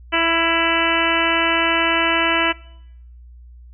harmonic tone with a mistuned harmonic, 331.3 Hz, E4, 9 cents sharp, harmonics 1 / 2 / 3 / 4 / 5 / 6 / 7 / 8 / 9, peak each -24 / -24 / -24 / -24 / -24 / -24 / -24 / -24 / -24 dBFS, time 0.12-2.53 s, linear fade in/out 20 ms, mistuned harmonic 4, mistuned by +17 cents, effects noise-tail reverb RT60 0.8 s tail -23 dB re dry + added 60 Hz sine -39 dBFS peak until 3.73 s

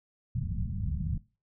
white low-pass noise, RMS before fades -32 dBFS, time 0.35-1.18 s, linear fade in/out 5 ms, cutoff 180 Hz, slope 48 dB/octave, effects noise-tail reverb RT60 0.3 s tail -19 dB re dry

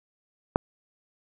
click, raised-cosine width 1 ms, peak -6 dBFS, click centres 0.559 s, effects none

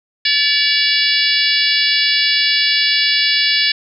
harmonic tone with a mistuned harmonic, 571 Hz, D5, 49 cents flat, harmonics 3 / 4 / 5 / 6 / 7 / 8 / 9, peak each -20 / -20 / -20 / -20 / -20 / -20 / -20 dBFS, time 0.25-3.72 s, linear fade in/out 5 ms, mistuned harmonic 3, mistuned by +23 cents, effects none

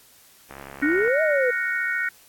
click train, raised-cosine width 0.5 ms, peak -23 dBFS, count 40, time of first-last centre 0.51-1.078 s, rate 68.7 Hz
sine chord, Gb major seventh, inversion third, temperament equal with one note detuned, 1405.8 / 1480 / 1864.7 / 2217 Hz, F6 / Gb6 / Bb6 / Db7, +11 / 0 / 0 / 0 cents, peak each -32 / -26 / -26 / -31 dBFS, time 0.82-2.09 s, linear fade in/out 5 ms
sine exponential two-way sweep, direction up then down, 274.8 to 646 to 482.6 Hz, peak -19 dBFS, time 0.82-1.51 s, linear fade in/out 10 ms, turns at 1.22 s
effects white hiss -53 dBFS RMS until 2.28 s + AAC 64 kbps

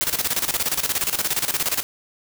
white noise with tremolo, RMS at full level -21 dBFS, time 0.01-1.83 s, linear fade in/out 0 ms, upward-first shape square, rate 17 Hz, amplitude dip 75%, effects none

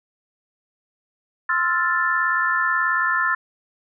sine chord, F major seventh, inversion second, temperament equal, 1046.5 / 1318.5 / 1396.9 / 1760 Hz, C6 / E6 / F6 / A6, 0 / 0 / 0 / 0 cents, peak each -25 / -25 / -24 / -21 dBFS, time 1.49-3.35 s, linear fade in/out 5 ms, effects none

